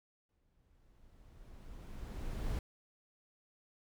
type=noise with exponential growth; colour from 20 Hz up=brown; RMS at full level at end=-35 dBFS; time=0.29-2.59 s; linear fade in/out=2 ms; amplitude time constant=500 ms; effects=none